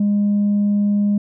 sine tone, 204.8 Hz, G#3, 24 cents flat, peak -12 dBFS, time 0-1.18 s, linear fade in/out 5 ms, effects tanh soft clip ceiling -12 dBFS

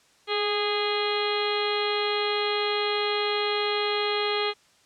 harmonic tone with a mistuned harmonic, 412.3 Hz, G#4, 13 cents flat, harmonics 1 / 2 / 3 / 4 / 5 / 6 / 7 / 8 / 9 / 10, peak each -27 / -33 / -32 / -39 / -34 / -36 / -38 / -32 / -41 / -34 dBFS, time 0.27-4.54 s, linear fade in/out 50 ms, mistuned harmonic 1, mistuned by +23 cents, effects white hiss -60 dBFS RMS until 4.85 s + low-pass 7000 Hz 12 dB/octave

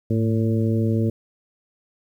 harmonic tone with a mistuned harmonic, 112.5 Hz, A2, 39 cents sharp, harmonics 1 / 2 / 3 / 4 / 5, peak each -20 / -23 / -27 / -29 / -34 dBFS, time 0.1-1.1 s, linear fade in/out 5 ms, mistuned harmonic 1, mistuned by -57 cents, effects 9-bit

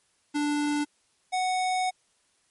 square tone pair in turn, 293.7 / 740.1 Hz, D4 / F#5, 0 / 0 cents, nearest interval octave + major third, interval 1600 cents, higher second, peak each -25 dBFS, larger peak neither, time 0.34-0.85 / 1.32-1.91 s, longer second, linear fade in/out 20 ms, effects white hiss -68 dBFS RMS until 2.5 s + MP3 48 kbps

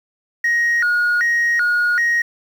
sine tone with vibrato, 1646 Hz, G#6, 16 cents flat, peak -12 dBFS, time 0.44-2.22 s, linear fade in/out 5 ms, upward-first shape square, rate 1.3 Hz, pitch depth 230 cents each way, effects tanh soft clip ceiling -12 dBFS + 7-bit

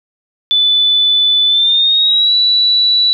sine tone with pitch glide, 3493 to 3943 Hz, A7 to B7, -13 to -4 cents, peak -8 dBFS, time 0.51-3.13 s, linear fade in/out 0 ms, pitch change +209 cents, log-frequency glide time 1.47-2.35 s, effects none

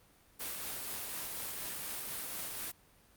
white noise with tremolo, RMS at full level -39 dBFS, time 0.39-2.72 s, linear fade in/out 20 ms, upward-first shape triangle, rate 4.1 Hz, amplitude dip 25%, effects pink hiss -64 dBFS RMS until 3.16 s + Opus 32 kbps

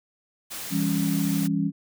white noise, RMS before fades -35 dBFS, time 0.5-1.48 s, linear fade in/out 20 ms
sine chord, C# diminished, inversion first, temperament just, 166.31 / 199.57 / 277.2 Hz, E3 / G3 / C#4, +16 / +31 / 0 cents, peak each -26 dBFS, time 0.7-1.72 s, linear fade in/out 50 ms
effects none

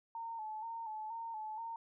sine tone with vibrato, 890 Hz, A5, 20 cents sharp, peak -40 dBFS, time 0.15-1.76 s, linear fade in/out 2 ms, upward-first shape square, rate 2.1 Hz, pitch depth 51 cents each way, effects none

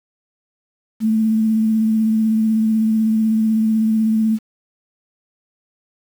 sine tone with vibrato, 220 Hz, A3, in tune, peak -13 dBFS, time 1-4.39 s, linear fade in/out 50 ms, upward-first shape triangle, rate 16 Hz, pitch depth 25 cents each way, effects 7-bit

